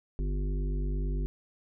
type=harmonic tone; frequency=49 Hz; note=G1; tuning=in tune; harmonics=1 / 3 / 5 / 7 / 8; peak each=-28 / -38 / -42 / -45 / -46 dBFS; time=0.19-1.26 s; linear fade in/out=0 ms; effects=none